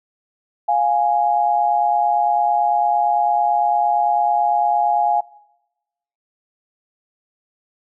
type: tone pair together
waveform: sine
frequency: 701.7 / 830.6 Hz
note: F5 / G#5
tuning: +8 / 0 cents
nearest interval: minor third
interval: 292 cents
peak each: -18 / -16 dBFS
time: 0.68-5.21 s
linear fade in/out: 10 ms
effects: noise-tail reverb RT60 1.0 s tail -23 dB re dry